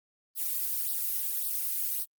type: noise with flanger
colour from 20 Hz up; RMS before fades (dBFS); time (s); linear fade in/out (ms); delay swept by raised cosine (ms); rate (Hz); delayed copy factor
violet; -31; 0.35-2.06; 50; 0.21 to 2.01; 1.8; +0.9
effects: Opus 32 kbps